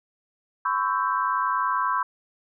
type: chord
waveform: sine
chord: C# half-diminished seventh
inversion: third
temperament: equal with one note detuned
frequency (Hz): 1008.5 / 1108.7 / 1318.5 / 1568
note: B5 / C#6 / E6 / G6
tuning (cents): +36 / 0 / 0 / 0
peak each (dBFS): -25 / -26 / -29 / -31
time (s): 0.65-2.03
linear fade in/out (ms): 5
effects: none